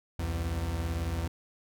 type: beating tone pair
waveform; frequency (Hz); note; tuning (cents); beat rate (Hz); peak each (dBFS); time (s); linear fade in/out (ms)
40% pulse; 65.41 / 83.41; C2 / E2; 0 / +21; 18; -35 / -30; 0.19-1.28; 5
effects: none